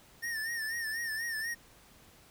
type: tone with vibrato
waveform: square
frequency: 1810 Hz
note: A6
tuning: 48 cents sharp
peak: -34 dBFS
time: 0.22-1.55 s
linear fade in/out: 20 ms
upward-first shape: sine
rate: 4.1 Hz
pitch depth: 72 cents each way
effects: pink hiss -59 dBFS RMS until 2.3 s